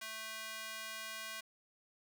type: tone with high-pass filter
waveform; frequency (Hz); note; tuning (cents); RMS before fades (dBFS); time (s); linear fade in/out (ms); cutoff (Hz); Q
square; 220; A3; 0; -45; 0.01-1.41; 10; 1600; 0.89
effects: 11-bit